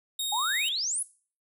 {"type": "tone", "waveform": "sawtooth", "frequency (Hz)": 3729, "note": "A#7", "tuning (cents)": 0, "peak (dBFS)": -25, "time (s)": [0.19, 0.69], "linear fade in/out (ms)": 5}
{"type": "exponential sweep", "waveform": "sine", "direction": "up", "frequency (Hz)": [793, 11010], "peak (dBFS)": -27, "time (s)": [0.32, 1.03], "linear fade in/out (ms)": 5}
{"effects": ["noise-tail reverb RT60 0.4 s tail -18 dB re dry"]}